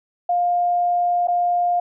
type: tone with dropouts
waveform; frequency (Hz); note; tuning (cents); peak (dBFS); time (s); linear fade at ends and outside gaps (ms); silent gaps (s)
sine; 705; F5; +16; -16; 0.29-1.8; 5; 1.273-1.282
effects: none